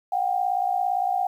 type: tone pair together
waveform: sine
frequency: 726.4 / 784 Hz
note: F#5 / G5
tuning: -32 / 0 cents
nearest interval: minor second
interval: 132 cents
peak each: -24 dBFS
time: 0.12-1.27 s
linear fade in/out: 5 ms
effects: 9-bit